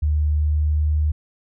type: tone with pitch glide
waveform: sine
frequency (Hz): 75.3 to 76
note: D2 to D#2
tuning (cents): +44 to -40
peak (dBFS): -16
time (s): 0.02-1.12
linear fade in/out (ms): 10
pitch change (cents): +16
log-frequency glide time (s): 0.3-0.95
effects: none